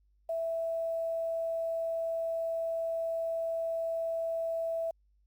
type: tone with quantisation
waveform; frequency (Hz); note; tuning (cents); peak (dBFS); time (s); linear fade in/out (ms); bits
sine; 659.3; E5; 0; -30; 0.29-4.91; 5; 10
effects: added 50 Hz sine -65 dBFS peak until 5.26 s + Opus 48 kbps